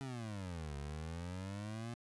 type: exponential two-way sweep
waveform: 25% pulse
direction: down then up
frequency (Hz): 138.59 to 70 to 120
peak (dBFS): -38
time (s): 0.01-1.94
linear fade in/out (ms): 0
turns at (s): 0.76
effects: resampled to 24000 Hz